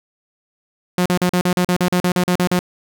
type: tone bursts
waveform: sawtooth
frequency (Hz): 179.4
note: F3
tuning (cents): +47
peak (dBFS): -10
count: 14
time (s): 0.98-2.591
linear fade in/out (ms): 2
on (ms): 77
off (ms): 41
effects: none